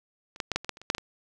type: clicks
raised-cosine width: 0.2 ms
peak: -28 / -11 / -10 / -8 / -23 / -12 / -29 / -28 / -6 / -11 / -17 dBFS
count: 11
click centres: 0.361 / 0.402 / 0.517 / 0.56 / 0.646 / 0.693 / 0.771 / 0.816 / 0.901 / 0.949 / 0.982 s
effects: none